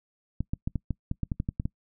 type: clicks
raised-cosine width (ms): 5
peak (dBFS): -16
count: 12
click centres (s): 0.406 / 0.535 / 0.675 / 0.757 / 0.907 / 1.114 / 1.233 / 1.318 / 1.401 / 1.489 / 1.599 / 1.655
effects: noise-tail reverb RT60 0.1 s tail -24 dB re dry